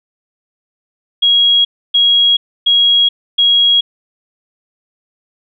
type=tone bursts; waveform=sine; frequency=3300 Hz; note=G#7; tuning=12 cents flat; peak=-7 dBFS; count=4; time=1.22-3.81 s; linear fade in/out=10 ms; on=430 ms; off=290 ms; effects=none

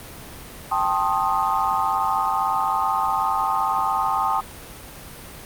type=chord; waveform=sine; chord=A half-diminished seventh; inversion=third; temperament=equal with one note detuned; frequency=784 / 880 / 1062.3 / 1244.5 Hz; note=G5 / A5 / C6 / Eb6; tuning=0 / 0 / +26 / 0 cents; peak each=-24 dBFS; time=0.71-4.41 s; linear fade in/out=10 ms; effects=pink hiss -39 dBFS RMS until 5.45 s + Opus 32 kbps

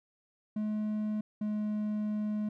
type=tone pair in turn; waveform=triangle; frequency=213 / 211.4 Hz; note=G#3 / G#3; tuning=+44 / +31 cents; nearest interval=unison; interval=13 cents; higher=first; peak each=-28 dBFS; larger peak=neither; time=0.56-1.21 / 1.41-2.49 s; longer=second; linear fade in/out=5 ms; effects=none

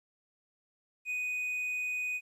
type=tone; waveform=triangle; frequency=2489 Hz; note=D#7; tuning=in tune; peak=-30 dBFS; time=1.05-2.21 s; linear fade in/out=50 ms; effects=resampled to 32000 Hz + 12-bit

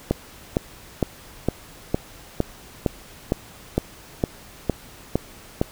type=click train; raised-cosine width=2 ms; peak=-5 dBFS; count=13; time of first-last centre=0.11-5.615 s; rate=2.18 Hz; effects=pink hiss -45 dBFS RMS until 5.71 s

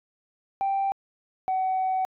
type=tone pair in turn; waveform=sine; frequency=784 / 753.2 Hz; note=G5 / F#5; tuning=0 / +31 cents; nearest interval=minor second; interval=69 cents; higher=first; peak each=-21 dBFS; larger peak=neither; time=0.61-0.92 / 1.48-2.05 s; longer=second; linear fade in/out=0 ms; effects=tanh soft clip ceiling -20 dBFS

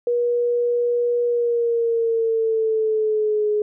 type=tone with pitch glide; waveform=sine; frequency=480.6 to 420.8 Hz; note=B4 to G#4; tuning=-47 to +23 cents; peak=-17 dBFS; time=0.07-3.62 s; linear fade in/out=2 ms; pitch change=-230 cents; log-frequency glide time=1.24-3.5 s; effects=none

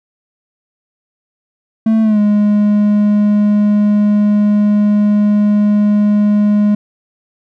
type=tone with pitch glide; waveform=triangle; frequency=221.4 to 207.8 Hz; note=A3 to G#3; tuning=+11 to +1 cents; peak=-6 dBFS; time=1.86-6.75 s; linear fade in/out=5 ms; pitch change=-110 cents; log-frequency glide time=2.02-2.19 s; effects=none

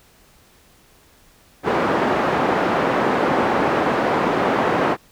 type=band-pass noise; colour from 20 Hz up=pink; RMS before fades=-19 dBFS; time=1.63-4.97 s; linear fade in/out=50 ms; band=280 to 1300 Hz; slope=12 dB/octave; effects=pink hiss -53 dBFS RMS until 5.11 s

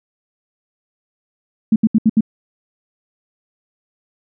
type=tone bursts; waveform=sine; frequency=220 Hz; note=A3; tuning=in tune; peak=-8 dBFS; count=5; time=1.72-2.208 s; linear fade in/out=5 ms; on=40 ms; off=72 ms; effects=none

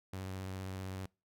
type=tone with vibrato; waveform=sawtooth; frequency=94.6 Hz; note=F#2; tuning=39 cents sharp; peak=-36 dBFS; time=0.13-1.06 s; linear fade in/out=5 ms; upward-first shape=triangle; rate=15 Hz; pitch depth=33 cents each way; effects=noise-tail reverb RT60 0.3 s tail -26 dB re dry

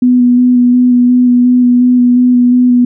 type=tone with vibrato; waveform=sine; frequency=246.9 Hz; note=B3; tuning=in tune; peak=-4 dBFS; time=0.02-2.85 s; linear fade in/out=5 ms; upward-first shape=square; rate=2.8 Hz; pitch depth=13 cents each way; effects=none

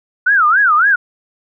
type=tone with vibrato; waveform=sine; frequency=1417 Hz; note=F6; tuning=25 cents sharp; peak=-8 dBFS; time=0.26-0.96 s; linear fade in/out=10 ms; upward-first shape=sine; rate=3.6 Hz; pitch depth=290 cents each way; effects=none

